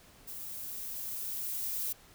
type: noise with level ramp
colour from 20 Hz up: violet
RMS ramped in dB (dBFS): -43 to -34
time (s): 0.27-1.93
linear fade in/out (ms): 10
effects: pink hiss -58 dBFS RMS until 2.14 s